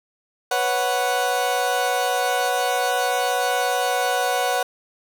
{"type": "chord", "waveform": "30% pulse", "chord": "B suspended second", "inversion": "none", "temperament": "equal", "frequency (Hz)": [493.9, 554.4, 740], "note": ["B4", "C#5", "F#5"], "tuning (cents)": [0, 0, 0], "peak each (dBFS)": [-23, -24, -19], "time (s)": [0.51, 4.63], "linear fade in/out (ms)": 5, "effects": []}